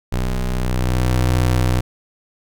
30% pulse ring-modulated tone, 62.5 Hz, B1, 21 cents sharp, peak -10 dBFS, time 0.12-1.81 s, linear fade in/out 10 ms, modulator 31 Hz, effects none

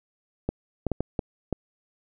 clicks, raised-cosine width 2 ms, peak -12 dBFS, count 6, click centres 0.49 / 0.867 / 0.917 / 1.006 / 1.192 / 1.527 s, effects none

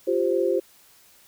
sine chord, F suspended second, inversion none, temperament just, 349.2 / 392.9 / 523.8 Hz, F4 / G4 / C5, 0 / +4 / +2 cents, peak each -24 dBFS, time 0.07-0.6 s, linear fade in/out 10 ms, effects white hiss -55 dBFS RMS until 1.27 s

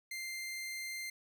sawtooth tone, 2093 Hz, C7, in tune, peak -36 dBFS, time 0.11-1.1 s, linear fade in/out 5 ms, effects 13-bit

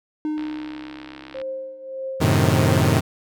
triangle tone with exponential decay, 305.7 Hz, D#4, 30 cents flat, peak -19 dBFS, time 0.25-2.09 s, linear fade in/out 1 ms, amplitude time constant 400 ms
click train, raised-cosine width 0.3 ms, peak -22 dBFS, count 71, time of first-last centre 0.38-1.416 s, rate 67.6 Hz
sine tone with tremolo, 530 Hz, C5, 22 cents sharp, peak -25 dBFS, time 1.34-2.9 s, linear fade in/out 10 ms, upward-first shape triangle, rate 1.7 Hz, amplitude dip 80%
sawtooth chord, F# diminished seventh, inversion none, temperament equal, 92.5 / 110 / 130.81 / 155.56 Hz, F#2 / A2 / C3 / Eb3, 0 / 0 / 0 / 0 cents, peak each -17 dBFS, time 2.2-3.01 s, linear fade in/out 20 ms
effects none

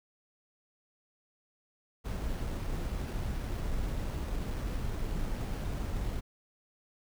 brown noise with sample-and-hold, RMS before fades -34 dBFS, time 2.04-6.21 s, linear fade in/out 20 ms, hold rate 7350 Hz, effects none

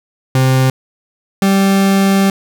40% pulse tone pair in turn, 130.81 / 195.21 Hz, C3 / G3, 0 / -7 cents, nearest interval perfect fifth, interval 693 cents, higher second, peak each -8 dBFS, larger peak neither, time 0.35-0.7 / 1.42-2.3 s, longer second, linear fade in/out 2 ms, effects none

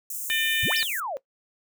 white high-pass noise, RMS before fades -33 dBFS, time 0.1-1 s, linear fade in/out 2 ms, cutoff 6500 Hz, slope 48 dB/octave
harmonic tone, 600 Hz, D5, 37 cents sharp, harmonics 3 / 4 / 5 / 6, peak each -27 / -28 / -29 / -30 dBFS, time 0.3-0.83 s, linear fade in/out 0 ms
sine exponential two-way sweep, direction up then down, 82.41 to 5588 to 511 Hz, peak -28 dBFS, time 0.63-1.17 s, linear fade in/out 0 ms, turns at 0.77 s
effects noise-tail reverb RT60 0.1 s tail -19 dB re dry

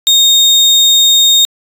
35% pulse tone, 3700 Hz, A#7, 14 cents flat, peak -3 dBFS, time 0.07-1.45 s, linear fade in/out 0 ms, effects resampled to 32000 Hz

